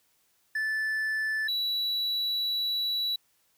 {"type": "tone pair in turn", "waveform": "triangle", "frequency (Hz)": [1750, 3929], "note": ["A6", "B7"], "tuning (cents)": [-10, -10], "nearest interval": "octave + major second", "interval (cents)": 1400, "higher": "second", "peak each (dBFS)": -25, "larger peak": "neither", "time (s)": [[0.55, 1.48], [1.48, 3.16]], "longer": "second", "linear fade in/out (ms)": 5, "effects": ["white hiss -69 dBFS RMS until 3.57 s"]}